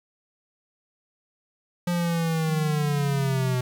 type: linear sweep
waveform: square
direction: down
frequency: 176.2 to 125.1 Hz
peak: -23 dBFS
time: 1.87-3.61 s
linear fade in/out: 5 ms
type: tone with pitch glide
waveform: sine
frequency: 177.7 to 173.74 Hz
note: F3 to F3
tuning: +30 to -9 cents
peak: -30 dBFS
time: 2.48-3.56 s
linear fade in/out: 10 ms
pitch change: -39 cents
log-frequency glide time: 2.74-3.27 s
effects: 9-bit